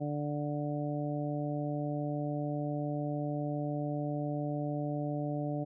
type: harmonic tone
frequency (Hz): 147.1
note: D3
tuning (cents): +3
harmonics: 1 / 2 / 3 / 4 / 5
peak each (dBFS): -35 / -36 / -45 / -39 / -43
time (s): 0-5.65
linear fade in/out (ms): 20
effects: none